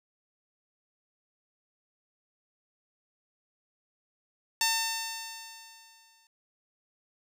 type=tone with exponential decay; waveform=5% pulse; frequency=900 Hz; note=A5; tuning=39 cents sharp; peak=-11 dBFS; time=4.61-6.27 s; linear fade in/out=2 ms; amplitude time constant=360 ms; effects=none